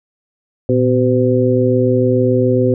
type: harmonic tone with a mistuned harmonic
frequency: 127 Hz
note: B2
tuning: 49 cents sharp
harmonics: 1 / 2 / 3 / 4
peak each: -16 / -16 / -16 / -16 dBFS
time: 0.69-2.74 s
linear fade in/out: 2 ms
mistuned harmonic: 1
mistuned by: -130 cents
effects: none